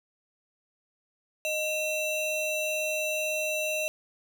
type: ring-modulated tone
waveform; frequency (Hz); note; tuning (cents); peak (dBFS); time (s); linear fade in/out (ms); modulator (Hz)
square; 1659; G#6; -2; -25; 1.45-3.88; 0; 1040
effects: none